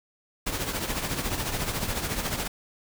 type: noise with tremolo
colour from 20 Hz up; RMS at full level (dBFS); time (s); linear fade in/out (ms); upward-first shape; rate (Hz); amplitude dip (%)
pink; -27; 0.46-2.48; 10; triangle; 14; 65
effects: none